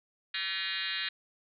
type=tone with frequency modulation; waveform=sine; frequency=2840 Hz; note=F7; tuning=28 cents sharp; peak=-31 dBFS; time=0.34-1.09 s; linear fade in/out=5 ms; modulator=187 Hz; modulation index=7; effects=none